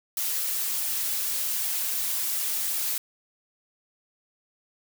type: noise with flanger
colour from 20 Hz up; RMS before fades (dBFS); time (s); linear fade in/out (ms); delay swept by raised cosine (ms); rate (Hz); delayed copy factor
blue; -28; 0.17-2.98; 2; 1.9 to 7.6; 2.7; -0.95
effects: none